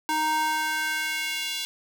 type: tone with high-pass filter sweep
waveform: square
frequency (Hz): 310.9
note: D#4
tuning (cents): -1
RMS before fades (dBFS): -27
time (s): 0.09-1.65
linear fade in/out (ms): 0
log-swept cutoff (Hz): 680 to 3300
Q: 2.1
effects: none